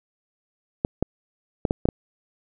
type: clicks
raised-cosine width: 2 ms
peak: -7 dBFS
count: 6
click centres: 0.849 / 1.026 / 1.652 / 1.709 / 1.855 / 1.888 s
effects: none